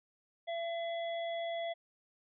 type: harmonic tone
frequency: 674 Hz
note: E5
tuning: 38 cents sharp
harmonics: 1 / 3 / 5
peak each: -35 / -46 / -47 dBFS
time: 0.47-1.74 s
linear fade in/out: 20 ms
effects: none